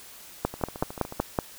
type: two click trains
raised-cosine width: 1 ms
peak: -9 / -22 dBFS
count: 6 / 10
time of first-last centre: 0.45-1.388 / 0.54-1.197 s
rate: 5.33 / 13.7 Hz
effects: white hiss -47 dBFS RMS until 1.58 s